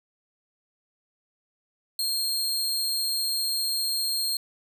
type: tone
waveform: sawtooth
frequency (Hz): 4225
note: C8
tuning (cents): +16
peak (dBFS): -22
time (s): 1.99-4.37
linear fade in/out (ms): 2
effects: none

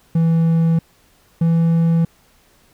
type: tone pair in turn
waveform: triangle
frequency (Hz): 164.6 / 165.94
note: E3 / E3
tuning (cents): -2 / +12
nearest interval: unison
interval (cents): 14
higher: second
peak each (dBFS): -10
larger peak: neither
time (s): 0.15-0.79 / 1.41-2.05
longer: neither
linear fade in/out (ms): 5
effects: pink hiss -55 dBFS RMS until 2.73 s

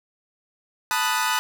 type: chord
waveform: sawtooth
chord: B dominant seventh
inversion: third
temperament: equal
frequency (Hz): 880 / 987.8 / 1244.5 / 1480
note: A5 / B5 / D#6 / F#6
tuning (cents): 0 / 0 / 0 / 0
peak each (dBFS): -23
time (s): 0.91-1.39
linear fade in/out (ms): 0
effects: none

